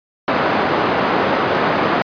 white band-pass noise, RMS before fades -17 dBFS, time 0.28-2.02 s, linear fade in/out 0 ms, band 170 to 1100 Hz, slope 12 dB/octave, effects resampled to 11025 Hz

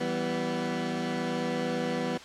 20% pulse chord, E minor, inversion none, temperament equal with one note detuned, 164.81 / 193.63 / 246.9 Hz, E3 / G3 / B3, 0 / -21 / 0 cents, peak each -30 / -30 / -26 dBFS, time 0-2.18 s, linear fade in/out 10 ms, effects white hiss -46 dBFS RMS until 2.24 s + low-pass 5000 Hz 12 dB/octave

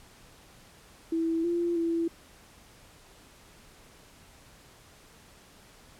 sine tone with pitch steps, 328.3 / 343.7 / 333.7 Hz, E4 / F4 / E4, -7 / -28 / +21 cents, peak -25 dBFS, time 1.12-2.08 s, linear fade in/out 5 ms, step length 320 ms, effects pink hiss -55 dBFS RMS until 5.99 s + low-pass 12000 Hz 12 dB/octave

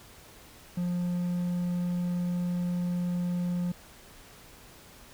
triangle tone, 176.7 Hz, F3, 21 cents sharp, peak -25 dBFS, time 0.77-3.72 s, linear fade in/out 5 ms, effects pink hiss -52 dBFS RMS until 5.13 s

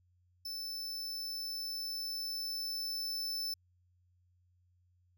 45% pulse tone with level ramp, 5280 Hz, E8, 2 cents sharp, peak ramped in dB -39 to -35 dBFS, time 0.45-3.54 s, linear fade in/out 5 ms, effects added 89 Hz sine -68 dBFS peak until 5.17 s

